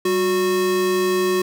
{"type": "tone pair together", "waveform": "square", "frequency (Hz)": [192.89, 365.7], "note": ["G3", "F#4"], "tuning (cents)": [-28, -20], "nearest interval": "major seventh", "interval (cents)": 1108, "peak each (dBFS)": [-28, -18], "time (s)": [0.05, 1.42], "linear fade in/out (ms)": 5, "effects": []}